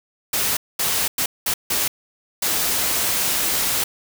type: noise bursts at uneven times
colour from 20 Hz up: white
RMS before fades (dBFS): -21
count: 6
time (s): 0.33-0.57 / 0.79-1.08 / 1.18-1.26 / 1.46-1.54 / 1.7-1.88 / 2.42-3.84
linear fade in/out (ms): 5
effects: none